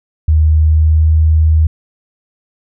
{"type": "tone with pitch glide", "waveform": "sine", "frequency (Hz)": [77.78, 78.82], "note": ["D#2", "D#2"], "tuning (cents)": [0, 23], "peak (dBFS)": -6, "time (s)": [0.28, 1.67], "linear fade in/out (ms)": 5, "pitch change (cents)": 23, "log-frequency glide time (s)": [0.54, 1.11], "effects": []}